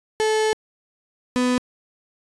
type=tone pair in turn; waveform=35% pulse; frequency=434.4 / 249.7 Hz; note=A4 / B3; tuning=-22 / +19 cents; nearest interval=minor seventh; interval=959 cents; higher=first; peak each=-16 dBFS; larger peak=neither; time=0.2-0.53 / 1.36-1.58 s; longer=first; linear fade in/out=0 ms; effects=resampled to 22050 Hz